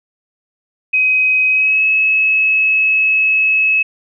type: tone with pitch glide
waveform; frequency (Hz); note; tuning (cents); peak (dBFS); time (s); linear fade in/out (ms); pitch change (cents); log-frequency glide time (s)
sine; 2525 to 2580; D#7 to E7; +25 to -38; -10; 0.93-3.83; 10; +37; 1.49-1.83
effects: none